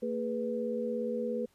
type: tone cluster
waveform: sine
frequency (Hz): 228.5 / 414.8 / 491.9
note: A#3 / G#4 / B4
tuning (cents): -34 / -2 / -7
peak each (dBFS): -35 / -38 / -33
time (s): 0.02-1.46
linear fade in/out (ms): 10
effects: pink hiss -69 dBFS RMS until 1.54 s + resampled to 32000 Hz